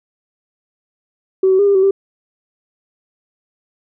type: tone with pitch steps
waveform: sine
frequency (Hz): 380 / 377.7 / 404.6 / 399.6 / 380.3 / 391.8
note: F#4 / F#4 / G#4 / G4 / F#4 / G4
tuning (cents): +46 / +36 / -45 / +33 / +48 / -1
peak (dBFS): -8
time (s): 1.43-1.91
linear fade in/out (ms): 5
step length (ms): 80
effects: tanh soft clip ceiling -4 dBFS